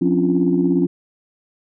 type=tone cluster; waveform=sine; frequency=177.4 / 267.2 / 284.2 / 345.9 Hz; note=F3 / C4 / C#4 / F4; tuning=+27 / +36 / +43 / -17 cents; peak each=-19 dBFS; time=0.01-0.87 s; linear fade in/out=10 ms; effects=tanh soft clip ceiling -5 dBFS